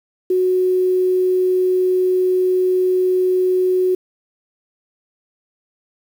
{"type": "tone with quantisation", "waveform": "sine", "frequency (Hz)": 368.4, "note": "F#4", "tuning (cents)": -7, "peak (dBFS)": -13, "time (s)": [0.3, 3.95], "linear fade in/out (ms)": 5, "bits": 7, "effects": []}